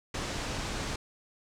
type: low-pass noise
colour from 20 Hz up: pink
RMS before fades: -35 dBFS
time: 0.14-0.96 s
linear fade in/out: 5 ms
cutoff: 7700 Hz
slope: 24 dB/octave
effects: none